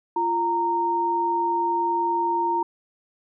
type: tone pair together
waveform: sine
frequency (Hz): 345.1 / 925.3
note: F4 / A#5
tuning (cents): -21 / -13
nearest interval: octave + perfect fourth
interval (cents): 1708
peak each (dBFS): -27 / -21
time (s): 0.16-2.63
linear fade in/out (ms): 5
effects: none